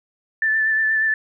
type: tone with vibrato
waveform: sine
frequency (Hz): 1760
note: A6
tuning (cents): 0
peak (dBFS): -16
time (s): 0.42-1.14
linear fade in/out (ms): 2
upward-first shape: sine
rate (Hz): 8.4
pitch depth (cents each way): 20
effects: none